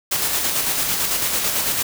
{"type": "noise with tremolo", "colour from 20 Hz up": "white", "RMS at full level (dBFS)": -20, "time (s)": [0.11, 1.83], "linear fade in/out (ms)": 10, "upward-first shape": "square", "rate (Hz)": 9, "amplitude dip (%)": 30, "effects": []}